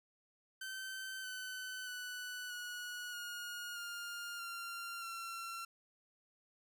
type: tone with pitch steps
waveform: sawtooth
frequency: 1541 / 1513.7 / 1486.8 / 1460.4 / 1434.5 / 1409 / 1384 / 1359.5 Hz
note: G6 / F#6 / F#6 / F#6 / F6 / F6 / F6 / F6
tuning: -30 / +39 / +8 / -23 / +46 / +15 / -16 / -47 cents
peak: -39 dBFS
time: 0.61-5.65 s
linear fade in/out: 5 ms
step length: 630 ms
effects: none